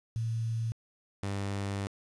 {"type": "tone pair in turn", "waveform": ["sine", "sawtooth"], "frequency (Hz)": [113.5, 99.41], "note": ["A#2", "G2"], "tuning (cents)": [-46, 25], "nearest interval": "major second", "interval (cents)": 229, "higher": "first", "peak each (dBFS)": [-29, -28], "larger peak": "second", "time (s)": [[0.16, 0.72], [1.23, 1.87]], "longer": "second", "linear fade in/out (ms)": 0, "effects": ["resampled to 22050 Hz", "9-bit"]}